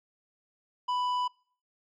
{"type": "tone with tanh clipping", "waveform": "sine", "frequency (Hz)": 992, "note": "B5", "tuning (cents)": 7, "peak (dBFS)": -28, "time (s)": [0.88, 1.28], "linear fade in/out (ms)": 10, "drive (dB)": 9, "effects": ["noise-tail reverb RT60 0.5 s tail -26 dB re dry", "MP3 96 kbps"]}